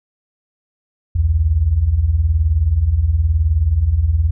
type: beating tone pair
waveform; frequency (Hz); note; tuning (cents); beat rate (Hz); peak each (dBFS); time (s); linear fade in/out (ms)
sine; 63.2 / 82.2; B1 / E2; +41 / -4; 19; -18 / -13; 1.15-4.31; 10
effects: none